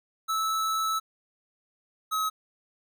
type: tone pair in turn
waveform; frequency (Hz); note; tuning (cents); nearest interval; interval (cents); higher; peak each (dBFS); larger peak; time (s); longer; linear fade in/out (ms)
square; 1308 / 1278.9; E6 / D#6; -14 / +47; unison; 39; first; -26; neither; 0.28-1 / 2.11-2.3; first; 20
effects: none